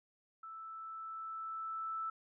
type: tone with level ramp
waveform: sine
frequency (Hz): 1318.5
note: E6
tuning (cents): 0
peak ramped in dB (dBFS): -46 to -36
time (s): 0.43-2.1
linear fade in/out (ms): 5
effects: none